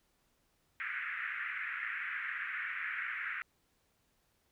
white band-pass noise, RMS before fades -39 dBFS, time 0.8-3.42 s, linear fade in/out 0 ms, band 1400 to 2200 Hz, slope 48 dB/octave, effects pink hiss -75 dBFS RMS until 4.51 s

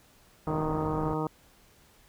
harmonic tone, 155.56 Hz, D#3, in tune, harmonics 1 / 2 / 3 / 4 / 5 / 6 / 7 / 8, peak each -33 / -33 / -34 / -41 / -39 / -37 / -43 / -39 dBFS, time 0.47-1.27 s, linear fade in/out 2 ms
pink low-pass noise, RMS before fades -37 dBFS, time 0.47-1.14 s, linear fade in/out 2 ms, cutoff 1200 Hz, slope 24 dB/octave
effects pink hiss -60 dBFS RMS until 2.08 s

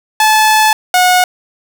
sawtooth tone pair in turn, 866 / 728.2 Hz, A5 / F#5, -28 / -28 cents, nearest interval minor third, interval 300 cents, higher first, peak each -3 dBFS, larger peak neither, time 0.2-0.73 / 0.94-1.24 s, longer first, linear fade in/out 2 ms, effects none

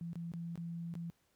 sine tone with dropouts, 168.9 Hz, E3, 42 cents sharp, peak -39 dBFS, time 0.01-1.1 s, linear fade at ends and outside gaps 0 ms, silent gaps 0.131-0.156 / 0.318-0.337 / 0.556-0.576 / 0.939-0.953 s, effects pink hiss -75 dBFS RMS until 1.35 s + high-pass 60 Hz 12 dB/octave

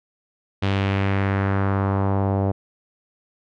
sawtooth tone with low-pass filter sweep, 98 Hz, G2, in tune, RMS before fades -21 dBFS, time 0.62-2.52 s, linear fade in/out 10 ms, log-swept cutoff 3400 to 670 Hz, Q 1.8, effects none

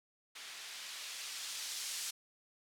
violet noise with low-pass filter sweep, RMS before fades -44 dBFS, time 0.35-2.11 s, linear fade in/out 10 ms, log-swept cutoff 2500 to 5700 Hz, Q 0.77, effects none

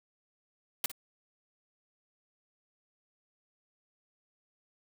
white noise with echo, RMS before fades -30 dBFS, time 0.84-0.86 s, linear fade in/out 2 ms, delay 56 ms, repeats 1, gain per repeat -13 dB, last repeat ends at 0.916 s, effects none

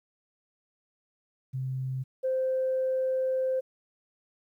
sine tone pair in turn, 130.81 / 520.8 Hz, C3 / C5, 0 / -8 cents, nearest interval 2 octaves, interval 2392 cents, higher second, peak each -29 / -24 dBFS, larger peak second, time 1.53-2.04 / 2.23-3.61 s, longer second, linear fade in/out 20 ms, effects tanh soft clip ceiling -20 dBFS + 11-bit

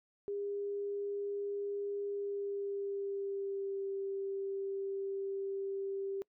sine tone with pitch glide, 404.2 to 392 Hz, G#4 to G4, -47 to 0 cents, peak -35 dBFS, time 0.28-6.22 s, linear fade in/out 0 ms, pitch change -53 cents, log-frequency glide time 2.06-3.87 s, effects noise-tail reverb RT60 0.1 s tail -24 dB re dry

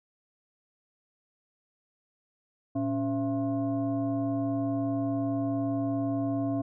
sine tone with frequency modulation, 278.4 Hz, C#4, 8 cents sharp, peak -26 dBFS, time 2.75-6.62 s, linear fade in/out 10 ms, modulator 394 Hz, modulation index 0.88, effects none

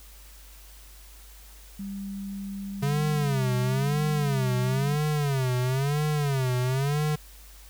sine tone with pitch glide, 197.3 to 192.02 Hz, G3 to G3, +11 to -35 cents, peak -32 dBFS, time 1.79-4.96 s, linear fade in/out 5 ms, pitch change -46 cents, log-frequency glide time 4.44-4.58 s
square tone with vibrato, 137.7 Hz, C#3, 11 cents flat, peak -24 dBFS, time 2.82-7.16 s, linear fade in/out 10 ms, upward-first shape sine, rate 1 Hz, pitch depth 170 cents each way
effects added 50 Hz sine -47 dBFS peak until 7.69 s + white hiss -52 dBFS RMS until 7.69 s

